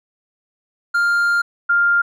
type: tone pair in turn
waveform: triangle / sine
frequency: 1400 / 1400 Hz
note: F6 / F6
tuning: +4 / +4 cents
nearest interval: unison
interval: 0 cents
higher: neither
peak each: -12 dBFS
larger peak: neither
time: 0.94-1.42 / 1.69-2.02 s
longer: first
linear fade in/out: 10 ms
effects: none